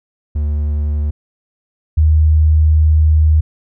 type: tone pair in turn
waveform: triangle / sine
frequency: 74.1 / 77.69 Hz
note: D2 / D#2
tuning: +16 / -2 cents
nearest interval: minor second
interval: 82 cents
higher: second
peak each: -12 / -7 dBFS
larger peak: second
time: 0.35-1.11 / 1.97-3.41 s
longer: second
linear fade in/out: 10 ms
effects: none